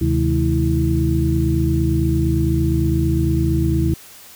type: tone cluster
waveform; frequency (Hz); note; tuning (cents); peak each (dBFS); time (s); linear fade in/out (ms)
sine; 76.1 / 131.4 / 160.2 / 211.1 / 327; D#2 / C3 / E3 / G#3 / E4; -38 / +8 / -49 / +29 / -14; -19 / -20 / -24 / -27 / -20; 0.01-3.94; 5
effects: white hiss -42 dBFS RMS until 4.35 s